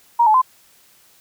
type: tone with pitch steps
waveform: sine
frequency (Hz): 942 / 862 / 1027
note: A#5 / A5 / C6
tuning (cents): +18 / -36 / -33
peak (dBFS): -10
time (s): 0.19-0.418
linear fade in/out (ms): 10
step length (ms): 76
effects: white hiss -53 dBFS RMS until 1.2 s